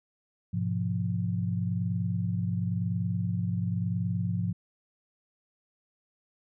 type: chord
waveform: sine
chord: F diminished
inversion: first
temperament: just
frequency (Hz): 104.77 / 125.72 / 174.61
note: Ab2 / Cb3 / F3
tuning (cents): +16 / +31 / 0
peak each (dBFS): -30 / -34 / -30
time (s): 0.53-4.53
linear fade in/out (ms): 10
effects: none